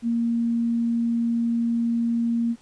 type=tone; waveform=sine; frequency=233.1 Hz; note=A#3; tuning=in tune; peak=-20 dBFS; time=0.02-2.56 s; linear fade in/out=50 ms; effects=pink hiss -56 dBFS RMS until 2.61 s + resampled to 22050 Hz